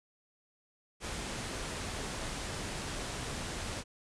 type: low-pass noise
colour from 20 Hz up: pink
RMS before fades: -39 dBFS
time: 1-3.84 s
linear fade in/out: 50 ms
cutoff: 9900 Hz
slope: 48 dB/octave
effects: none